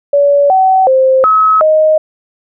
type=tone with pitch steps; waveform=sine; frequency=570 / 758 / 525 / 1283 / 623 Hz; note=C#5 / F#5 / C5 / E6 / D#5; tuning=+48 / +42 / +6 / -47 / +2 cents; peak=-5 dBFS; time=0.13-1.98 s; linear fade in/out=5 ms; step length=370 ms; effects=none